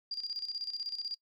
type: tone with tremolo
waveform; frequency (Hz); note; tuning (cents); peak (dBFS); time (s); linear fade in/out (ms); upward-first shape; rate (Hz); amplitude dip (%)
sine; 4789; D8; +33; -33; 0.11-1.15; 5; square; 16; 70
effects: noise-tail reverb RT60 0.1 s tail -22 dB re dry